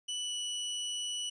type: tone with pitch glide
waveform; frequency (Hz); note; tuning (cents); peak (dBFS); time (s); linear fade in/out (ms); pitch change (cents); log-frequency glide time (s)
sawtooth; 2970 to 2953; F#7 to F#7; +6 to -4; -31; 0.08-1.3; 10; -10; 0.23-0.33
effects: resampled to 22050 Hz + 12-bit